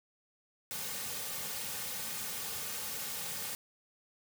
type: noise with comb filter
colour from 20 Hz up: white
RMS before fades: -39 dBFS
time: 0.71-3.55 s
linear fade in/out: 0 ms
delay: 3 ms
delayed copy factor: -0.65
effects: none